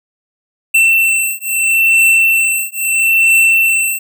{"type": "beating tone pair", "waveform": "square", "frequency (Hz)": [2686, 2686.76], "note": ["E7", "E7"], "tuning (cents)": [32, 32], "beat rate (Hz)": 0.76, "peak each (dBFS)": -13, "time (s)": [0.74, 3.99], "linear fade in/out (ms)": 10, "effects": []}